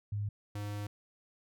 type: tone pair in turn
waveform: sine / square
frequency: 103.2 / 103.2 Hz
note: G#2 / G#2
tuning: -10 / -10 cents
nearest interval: unison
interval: 0 cents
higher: neither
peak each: -32 / -37 dBFS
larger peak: first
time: 0.12-0.29 / 0.55-0.87 s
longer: second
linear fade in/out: 5 ms
effects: none